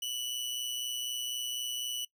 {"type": "tone with amplitude modulation", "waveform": "sawtooth", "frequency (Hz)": 2960, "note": "F#7", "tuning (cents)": 0, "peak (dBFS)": -28, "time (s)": [0.02, 2.05], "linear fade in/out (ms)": 5, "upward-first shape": "sine", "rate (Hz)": 124, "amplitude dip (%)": 50, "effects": ["noise-tail reverb RT60 0.1 s tail -21 dB re dry"]}